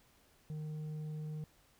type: tone with tanh clipping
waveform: sine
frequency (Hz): 153.7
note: D#3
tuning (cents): -21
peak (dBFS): -40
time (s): 0.5-1.44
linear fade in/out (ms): 0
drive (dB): 5
effects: pink hiss -68 dBFS RMS until 1.79 s